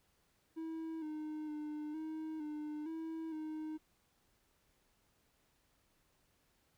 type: tone with pitch steps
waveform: triangle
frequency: 323.3 / 306.9 / 301.2 / 314.9 / 301.1 / 323.4 / 311 Hz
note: E4 / D#4 / D4 / D#4 / D4 / E4 / D#4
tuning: -34 / -24 / +44 / +21 / +43 / -33 / -1 cents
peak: -38 dBFS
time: 0.56-3.78 s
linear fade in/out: 20 ms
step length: 460 ms
effects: pink hiss -75 dBFS RMS until 6.77 s